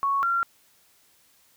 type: tone pair in turn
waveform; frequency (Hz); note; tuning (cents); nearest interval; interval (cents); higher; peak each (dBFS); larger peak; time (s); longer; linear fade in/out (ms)
sine; 1108.7 / 1374.9; C#6 / F6; 0 / -27; major third; 373; second; -21; neither; 0.03-0.23 / 0.23-0.43; neither; 0
effects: white hiss -61 dBFS RMS until 1.56 s